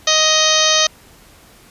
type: harmonic tone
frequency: 625 Hz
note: D#5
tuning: 8 cents sharp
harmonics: 1 / 2 / 3 / 4 / 5 / 6 / 7 / 8 / 9 / 10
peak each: -20 / -21 / -22 / -24 / -19 / -18 / -21 / -23 / -23 / -19 dBFS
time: 0.07-0.87 s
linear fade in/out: 5 ms
effects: pink hiss -46 dBFS RMS until 1.7 s + resampled to 32000 Hz

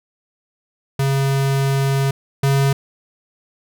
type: tone pair in turn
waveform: square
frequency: 136.8 / 137.67 Hz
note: C#3 / C#3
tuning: -23 / -12 cents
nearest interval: unison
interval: 11 cents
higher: second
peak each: -16 / -14 dBFS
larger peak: second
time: 0.99-2.11 / 2.43-2.73 s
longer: first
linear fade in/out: 5 ms
effects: none

